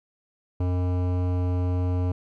sine tone with hard clipping, 90.1 Hz, F#2, 45 cents flat, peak -24 dBFS, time 0.6-2.12 s, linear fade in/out 5 ms, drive 16 dB, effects none

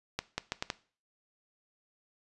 accelerating click train, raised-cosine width 0.2 ms, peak -14 dBFS, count 5, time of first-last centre 0.19-0.702 s, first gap 190 ms, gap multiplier 0.74, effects noise-tail reverb RT60 0.4 s tail -18 dB re dry + resampled to 24000 Hz

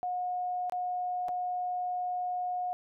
sine tone with dropouts, 723 Hz, F#5, 40 cents flat, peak -30 dBFS, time 0.03-2.73 s, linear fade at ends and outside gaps 0 ms, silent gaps 0.697-0.722 / 1.284-1.29 s, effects none

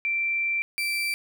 sine / 35% pulse tone pair in turn, 2349 / 2339 Hz, D7 / D7, 0 / -8 cents, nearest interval unison, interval 8 cents, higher first, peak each -23 dBFS, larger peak neither, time 0.05-0.62 / 0.78-1.14 s, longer first, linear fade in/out 0 ms, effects none

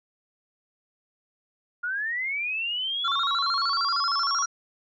sine linear sweep, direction up, 1399 to 5750 Hz, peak -26 dBFS, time 1.83-4.46 s, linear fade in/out 10 ms
triangle tone with vibrato, 1235 Hz, D#6, 13 cents flat, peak -23 dBFS, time 3.04-4.46 s, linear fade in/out 10 ms, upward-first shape square, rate 13 Hz, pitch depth 180 cents each way
effects resampled to 16000 Hz

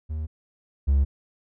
triangle tone pair in turn, 77.78 / 69.29 Hz, D#2 / C#2, 0 / 0 cents, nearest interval major second, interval 200 cents, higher first, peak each -25 / -14 dBFS, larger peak second, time 0.09-0.27 / 0.87-1.05 s, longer neither, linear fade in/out 20 ms, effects tanh soft clip ceiling -10 dBFS

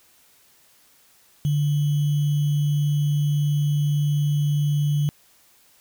sine tone with sample-and-hold, 146.4 Hz, D3, 5 cents flat, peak -18 dBFS, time 1.45-5.09 s, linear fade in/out 0 ms, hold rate 3150 Hz, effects white hiss -57 dBFS RMS until 5.8 s

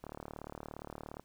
click train, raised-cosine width 1 ms, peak -29 dBFS, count 44, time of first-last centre 0.04-1.196 s, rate 37.2 Hz, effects pink hiss -71 dBFS RMS until 1.24 s

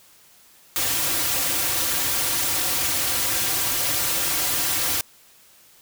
white noise with comb filter, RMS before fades -23 dBFS, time 0.76-5.01 s, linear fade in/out 0 ms, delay 4.7 ms, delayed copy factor -1, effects white hiss -53 dBFS RMS until 5.81 s

